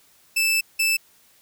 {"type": "tone bursts at uneven times", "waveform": "sawtooth", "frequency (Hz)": 2637, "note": "E7", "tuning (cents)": 0, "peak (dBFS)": -15, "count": 2, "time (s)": [[0.36, 0.61], [0.79, 0.97]], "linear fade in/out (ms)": 10, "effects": ["white hiss -57 dBFS RMS until 1.41 s"]}